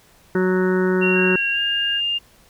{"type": "harmonic tone", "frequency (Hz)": 185, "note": "F#3", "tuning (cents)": 0, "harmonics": [1, 2, 3, 5, 6, 7, 8, 9, 10], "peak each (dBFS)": [-20, -18, -32, -32, -37, -35, -28, -38, -34], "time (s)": [0.35, 1.36], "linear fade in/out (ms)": 2}
{"type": "tone with pitch glide", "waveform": "sine", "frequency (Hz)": [2747, 2810], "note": ["F7", "F7"], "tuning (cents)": [-29, 10], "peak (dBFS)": -19, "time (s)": [1.01, 2.19], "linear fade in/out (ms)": 20, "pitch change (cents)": 39, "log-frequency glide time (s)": [1.51, 1.6]}
{"type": "tone", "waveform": "sine", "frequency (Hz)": 1629, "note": "G#6", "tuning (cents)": -34, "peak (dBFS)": -25, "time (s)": [1.13, 2.01], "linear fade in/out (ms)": 50}
{"effects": ["pink hiss -53 dBFS RMS until 2.49 s"]}